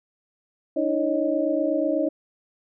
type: tone cluster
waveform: sine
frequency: 294.5 / 322.6 / 553 / 621 Hz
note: D4 / E4 / C#5 / D#5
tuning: +5 / -37 / -4 / -3 cents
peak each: -26 dBFS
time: 0.76-2.09 s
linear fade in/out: 10 ms
effects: none